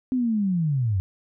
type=linear sweep; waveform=sine; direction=down; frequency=261.6 to 89 Hz; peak=-20 dBFS; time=0.12-1 s; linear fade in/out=0 ms; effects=none